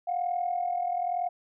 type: tone pair together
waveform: sine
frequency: 707.1 / 748 Hz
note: F5 / F#5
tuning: +21 / +19 cents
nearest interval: minor second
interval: 98 cents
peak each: -27 / -32 dBFS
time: 0.07-1.29 s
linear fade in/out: 10 ms
effects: tanh soft clip ceiling -19 dBFS